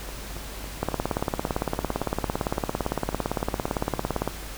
two click trains, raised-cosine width 1 ms, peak -10 / -23 dBFS, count 62 / 14, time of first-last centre 0.83-4.276 / 0.09-3.681 s, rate 17.7 / 3.62 Hz, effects added 50 Hz sine -38 dBFS peak until 4.57 s + pink hiss -39 dBFS RMS until 4.57 s

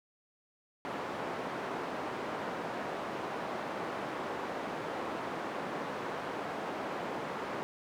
white band-pass noise, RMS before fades -38 dBFS, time 0.85-7.63 s, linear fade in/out 0 ms, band 200 to 980 Hz, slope 12 dB/octave, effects none

